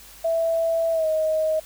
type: tone with pitch glide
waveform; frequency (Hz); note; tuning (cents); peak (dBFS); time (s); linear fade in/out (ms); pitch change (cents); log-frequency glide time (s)
sine; 659.3 to 628.4; E5 to D#5; 0 to +17; -19; 0.24-1.6; 10; -83; 0.92-1.07
effects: added 50 Hz sine -52 dBFS peak until 1.65 s + white hiss -46 dBFS RMS until 1.65 s